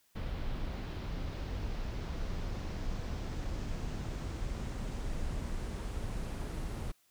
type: noise with low-pass filter sweep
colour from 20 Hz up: brown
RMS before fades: -37 dBFS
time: 0.15-6.92 s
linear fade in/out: 10 ms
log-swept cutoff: 3900 to 11000 Hz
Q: 1.3
effects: white hiss -70 dBFS RMS until 7.1 s